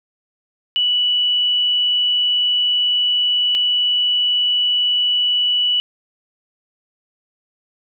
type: tone pair in turn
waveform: sine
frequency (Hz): 2954 / 2954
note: F#7 / F#7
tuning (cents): -3 / -3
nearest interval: unison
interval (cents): 0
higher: neither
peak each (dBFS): -14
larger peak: neither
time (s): 0.76-3.55 / 3.55-5.8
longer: first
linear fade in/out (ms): 0
effects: none